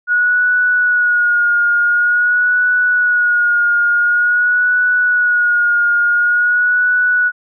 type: tone with vibrato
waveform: sine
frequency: 1450 Hz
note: F#6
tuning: 35 cents flat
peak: -10 dBFS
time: 0.07-7.32 s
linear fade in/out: 50 ms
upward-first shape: sine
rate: 0.47 Hz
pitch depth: 33 cents each way
effects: none